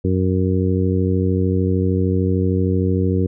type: harmonic tone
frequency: 93.2 Hz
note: F#2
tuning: 13 cents sharp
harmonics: 1 / 2 / 3 / 4 / 5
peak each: -18 / -21 / -23 / -24 / -25 dBFS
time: 0.04-3.27 s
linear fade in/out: 10 ms
effects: none